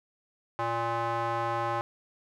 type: tone with band-pass filter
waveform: square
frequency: 116.54 Hz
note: A#2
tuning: in tune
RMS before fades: -30 dBFS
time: 0.59-1.81 s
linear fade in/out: 0 ms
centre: 960 Hz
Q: 2.2
effects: none